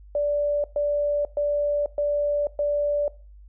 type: tone bursts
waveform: sine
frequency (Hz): 583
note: D5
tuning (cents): -13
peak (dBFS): -20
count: 5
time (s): 0.15-3.08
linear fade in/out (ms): 2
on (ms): 490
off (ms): 120
effects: noise-tail reverb RT60 0.4 s tail -21 dB re dry + added 50 Hz sine -44 dBFS peak until 3.48 s